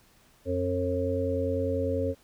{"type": "harmonic tone with a mistuned harmonic", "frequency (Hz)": 90.2, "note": "F#2", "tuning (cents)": -44, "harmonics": [1, 3, 5, 6], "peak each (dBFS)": [-31, -32, -31, -30], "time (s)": [0.45, 2.15], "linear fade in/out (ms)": 50, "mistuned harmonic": 3, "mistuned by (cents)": -15, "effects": ["pink hiss -61 dBFS RMS until 2.23 s"]}